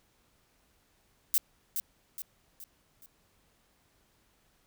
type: noise with echo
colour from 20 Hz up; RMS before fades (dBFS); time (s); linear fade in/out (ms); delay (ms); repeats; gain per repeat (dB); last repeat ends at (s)
violet; -25; 1.34-1.38; 0; 420; 4; -7; 3.06
effects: pink hiss -69 dBFS RMS until 4.66 s